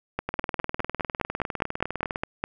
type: two click trains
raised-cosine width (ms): 0.5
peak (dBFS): -13 / -11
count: 38 / 12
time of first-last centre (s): 0.29-2.159 / 0.19-2.439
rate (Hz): 19.8 / 4.89
effects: none